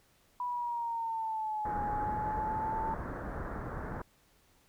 sine exponential two-way sweep, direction down then up, 987.8 to 830.6 to 890 Hz, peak -32 dBFS, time 0.4-2.94 s, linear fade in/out 2 ms, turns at 1.81 s
pink low-pass noise, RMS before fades -39 dBFS, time 1.65-4.02 s, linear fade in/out 5 ms, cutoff 1700 Hz, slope 48 dB/octave
effects pink hiss -67 dBFS RMS until 4.68 s

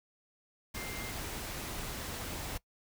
sine tone in noise, 2101 Hz, C7, 7 cents sharp, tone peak -45 dBFS, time 0.76-1.12 s, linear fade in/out 10 ms, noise pink, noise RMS -40 dBFS, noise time 0.74-2.58 s, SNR -8 dB, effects noise-tail reverb RT60 0.1 s tail -21 dB re dry

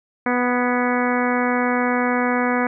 harmonic tone with a mistuned harmonic, 246.9 Hz, B3, in tune, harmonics 1 / 2 / 3 / 4 / 5 / 6 / 7 / 8 / 9, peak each -21 / -24 / -26 / -27 / -28 / -29 / -29 / -30 / -31 dBFS, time 0.26-2.67 s, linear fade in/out 2 ms, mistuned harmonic 7, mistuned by -29 cents, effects none

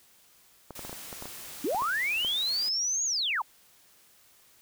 clicks, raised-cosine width 1 ms, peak -26 dBFS, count 11, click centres 0.707 / 0.793 / 0.85 / 0.895 / 0.929 / 1.128 / 1.224 / 1.256 / 1.747 / 1.821 / 2.248 s
white noise, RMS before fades -43 dBFS, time 0.75-2.69 s, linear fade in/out 5 ms
sine linear two-way sweep, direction up then down, 240 to 6760 to 787 Hz, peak -26 dBFS, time 1.64-3.42 s, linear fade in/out 5 ms, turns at 3.05 s
effects white hiss -60 dBFS RMS until 4.61 s

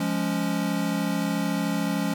square chord, Db major, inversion first, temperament equal with one note detuned, 174.11 / 207.7 / 277.2 Hz, F3 / Ab3 / Db4, -5 / 0 / 0 cents, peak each -29 dBFS, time 0-2.14 s, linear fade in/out 5 ms, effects none

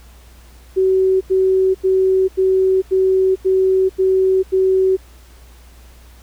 sine tone bursts, 378.2 Hz, F#4, 38 cents sharp, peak -11 dBFS, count 8, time 0.76-4.969 s, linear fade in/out 20 ms, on 450 ms, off 87 ms, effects added 60 Hz sine -41 dBFS peak until 6.22 s + pink hiss -49 dBFS RMS until 6.22 s

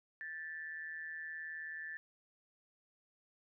sine tone with amplitude modulation, 1759 Hz, A6, 1 cent flat, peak -39 dBFS, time 0.21-1.97 s, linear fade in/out 0 ms, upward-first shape sine, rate 159 Hz, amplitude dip 65%, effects none

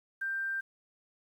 sine tone with quantisation, 1575 Hz, G6, 8 cents sharp, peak -31 dBFS, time 0.21-0.61 s, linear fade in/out 10 ms, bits 10, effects none

